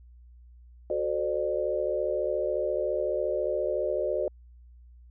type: chord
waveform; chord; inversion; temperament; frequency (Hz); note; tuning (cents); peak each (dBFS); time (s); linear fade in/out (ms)
sine; D dominant seventh; first; equal with one note detuned; 370 / 440 / 523.3 / 597.6; F#4 / A4 / C5 / D5; 0 / 0 / 0 / +30; -32 / -34 / -31 / -29; 0.9-4.28; 2
effects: added 60 Hz sine -49 dBFS peak until 5.1 s